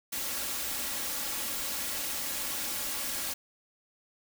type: noise with comb filter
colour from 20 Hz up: white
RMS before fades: -34 dBFS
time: 0.12-3.34 s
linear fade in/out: 10 ms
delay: 3.6 ms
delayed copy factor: +0.55
effects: none